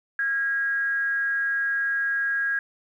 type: tone with frequency modulation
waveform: sine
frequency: 1637 Hz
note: G#6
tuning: 25 cents flat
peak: -22 dBFS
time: 0.19-2.59 s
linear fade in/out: 2 ms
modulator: 266 Hz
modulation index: 0.27
effects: 10-bit